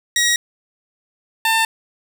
15% pulse tone pair in turn, 1899 / 896.2 Hz, A#6 / A5, +32 / +32 cents, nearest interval octave + minor second, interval 1300 cents, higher first, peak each -8 dBFS, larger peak neither, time 0.16-0.36 / 1.45-1.65 s, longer neither, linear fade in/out 2 ms, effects none

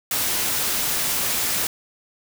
white noise, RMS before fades -23 dBFS, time 0.11-1.67 s, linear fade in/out 2 ms, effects none

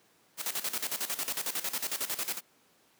white noise with tremolo, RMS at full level -32 dBFS, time 0.37-2.41 s, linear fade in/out 50 ms, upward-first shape square, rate 11 Hz, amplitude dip 75%, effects pink hiss -65 dBFS RMS until 2.99 s + high-pass 200 Hz 12 dB/octave

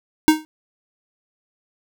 square tone with exponential decay, 311.1 Hz, D#4, in tune, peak -6 dBFS, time 0.28-0.45 s, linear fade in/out 0 ms, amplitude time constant 36 ms, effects none

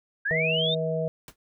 sine linear sweep, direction up, 1568 to 3729 Hz, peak -24 dBFS, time 0.25-0.75 s, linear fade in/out 10 ms
harmonic tone, 160.5 Hz, E3, 46 cents flat, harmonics 1 / 3 / 4, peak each -29 / -29 / -29 dBFS, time 0.31-1.08 s, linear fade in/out 0 ms
pink noise with exponential decay, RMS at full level -38 dBFS, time 1.28-1.36 s, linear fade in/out 1 ms, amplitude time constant 16 ms
effects none

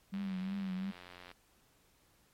sine tone with vibrato, 192.3 Hz, G3, 33 cents flat, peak -35 dBFS, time 0.12-0.92 s, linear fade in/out 20 ms, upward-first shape triangle, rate 2.8 Hz, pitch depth 74 cents each way
click train, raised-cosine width 0.3 ms, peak -34 dBFS, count 106, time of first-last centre 0.14-1.314 s, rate 89.4 Hz
effects pink hiss -69 dBFS RMS until 2.33 s + MP3 64 kbps

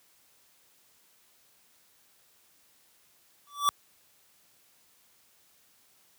square tone with exponential growth, 1155 Hz, D6, 29 cents flat, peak -19 dBFS, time 3.47-3.69 s, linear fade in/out 0 ms, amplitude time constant 46 ms, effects white hiss -64 dBFS RMS until 6.18 s + high-pass 60 Hz 12 dB/octave

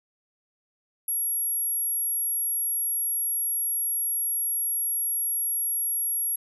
sine tone, 11270 Hz, F9, 15 cents sharp, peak -24 dBFS, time 1.08-6.36 s, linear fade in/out 5 ms, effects none

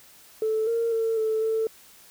sine tone with pitch steps, 438.1 / 461.6 / 450.6 / 438.9 / 444 Hz, A4 / A#4 / A4 / A4 / A4, -7 / -17 / +41 / -4 / +16 cents, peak -21 dBFS, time 0.42-1.67 s, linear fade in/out 2 ms, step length 250 ms, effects tanh soft clip ceiling -17 dBFS + white hiss -52 dBFS RMS until 2.1 s

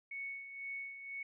sine tone with tremolo, 2217 Hz, C#7, in tune, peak -39 dBFS, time 0.11-1.23 s, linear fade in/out 5 ms, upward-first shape sine, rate 2 Hz, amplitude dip 60%, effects none

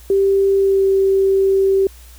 sine tone with pitch glide, 392 to 387.7 Hz, G4 to G4, 0 to -19 cents, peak -11 dBFS, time 0.1-1.87 s, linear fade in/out 2 ms, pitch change -19 cents, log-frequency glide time 0.57-0.86 s, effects added 60 Hz sine -39 dBFS peak until 2.18 s + white hiss -46 dBFS RMS until 2.18 s

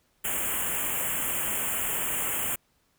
white band-stop noise, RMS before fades -29 dBFS, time 0.24-2.56 s, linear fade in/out 10 ms, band 3200 to 6900 Hz, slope 96 dB/octave, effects pink hiss -69 dBFS RMS until 2.98 s

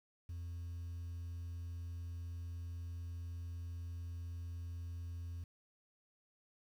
sine tone, 85.5 Hz, F2, 36 cents flat, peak -39 dBFS, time 0.29-5.44 s, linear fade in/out 5 ms, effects tanh soft clip ceiling -41 dBFS + 11-bit

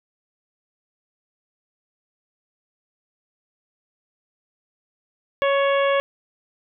harmonic tone with a mistuned harmonic, 555 Hz, C#5, 2 cents sharp, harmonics 1 / 2 / 3 / 4 / 5 / 6, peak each -18 / -24 / -28 / -30 / -32 / -34 dBFS, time 5.42-6 s, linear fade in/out 0 ms, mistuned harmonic 3, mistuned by +25 cents, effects none

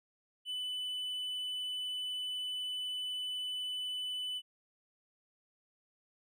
triangle tone, 2996 Hz, F#7, 21 cents sharp, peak -34 dBFS, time 0.45-4.42 s, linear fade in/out 50 ms, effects none

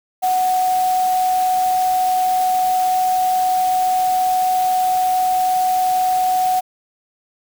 sine tone in noise, 740 Hz, F#5, in tune, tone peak -14 dBFS, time 0.22-6.61 s, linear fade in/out 20 ms, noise white, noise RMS -31 dBFS, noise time 0.22-6.61 s, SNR +14 dB, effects none

